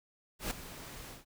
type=noise with ADSR envelope; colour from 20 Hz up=pink; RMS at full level=-34 dBFS; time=0.39-1.25 s; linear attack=120 ms; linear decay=5 ms; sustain=-13 dB; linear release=140 ms; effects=none

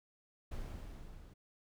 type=noise with level ramp; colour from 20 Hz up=brown; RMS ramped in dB=-41 to -55 dBFS; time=0.51-1.34 s; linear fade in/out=10 ms; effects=none

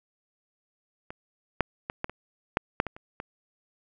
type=clicks; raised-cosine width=0.5 ms; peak=-23 / -7 / -16 / -13 / -24 / -7 / -6 / -18 / -29 / -20 dBFS; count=10; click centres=1.105 / 1.607 / 1.899 / 2.044 / 2.096 / 2.571 / 2.801 / 2.867 / 2.965 / 3.201 s; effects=none

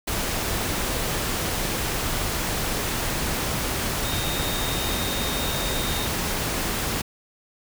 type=tone in noise; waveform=sine; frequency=3700 Hz; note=A#7; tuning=14 cents flat; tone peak=-32 dBFS; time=4.04-6.07 s; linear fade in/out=10 ms; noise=pink; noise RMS=-26 dBFS; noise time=0.07-7.02 s; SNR=-9 dB; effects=none

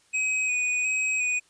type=tone with vibrato; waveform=square; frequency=2506 Hz; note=D#7; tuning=12 cents sharp; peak=-24 dBFS; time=0.13-1.4 s; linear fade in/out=20 ms; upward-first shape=square; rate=1.4 Hz; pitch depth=19 cents each way; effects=white hiss -62 dBFS RMS until 1.49 s + resampled to 22050 Hz

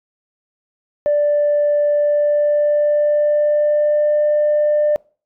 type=tone with pitch glide; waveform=sine; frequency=587.3 to 597.2 Hz; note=D5 to D5; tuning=0 to +29 cents; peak=-11 dBFS; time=1.06-4.96 s; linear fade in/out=0 ms; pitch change=+29 cents; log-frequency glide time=1.89-4.19 s; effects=noise-tail reverb RT60 0.4 s tail -25 dB re dry + tanh soft clip ceiling -9 dBFS

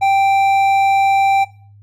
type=tone with hard clipping; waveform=triangle; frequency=784 Hz; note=G5; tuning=in tune; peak=-12 dBFS; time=0.01-1.45 s; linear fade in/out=20 ms; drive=10 dB; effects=noise-tail reverb RT60 0.4 s tail -17 dB re dry + added 102 Hz sine -41 dBFS peak until 1.82 s

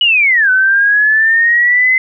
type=linear two-way sweep; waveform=sine; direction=down then up; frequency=2970 to 1500 to 2056 Hz; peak=-7 dBFS; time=0.01-1.98 s; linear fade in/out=2 ms; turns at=0.5 s; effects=none

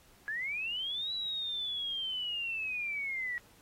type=linear two-way sweep; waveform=sine; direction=up then down; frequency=1661.2 to 3951 to 1908 Hz; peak=-33 dBFS; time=0.28-3.38 s; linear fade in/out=0 ms; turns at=1.13 s; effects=pink hiss -62 dBFS RMS until 3.61 s + AAC 48 kbps

